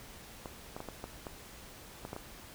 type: clicks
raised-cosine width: 1 ms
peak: -26 dBFS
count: 9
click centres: 0.458 / 0.765 / 0.804 / 0.887 / 1.041 / 1.268 / 2.051 / 2.131 / 2.164 s
effects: pink hiss -51 dBFS RMS until 2.54 s